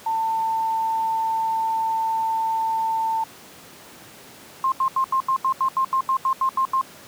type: tone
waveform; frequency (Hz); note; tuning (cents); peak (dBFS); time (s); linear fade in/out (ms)
sine; 895; A5; +29; -20; 0.06-3.24; 5
type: tone bursts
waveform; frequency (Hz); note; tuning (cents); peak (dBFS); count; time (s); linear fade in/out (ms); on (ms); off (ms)
sine; 1059; C6; +21; -17; 14; 4.64-6.813; 2; 80; 81
effects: pink hiss -44 dBFS RMS until 7.07 s + high-pass 150 Hz 12 dB/octave